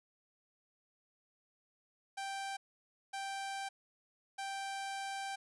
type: tone bursts at uneven times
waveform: sawtooth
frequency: 784 Hz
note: G5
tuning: in tune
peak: -35 dBFS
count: 3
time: 2.17-2.57 / 3.13-3.69 / 4.38-5.36 s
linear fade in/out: 10 ms
effects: resampled to 24000 Hz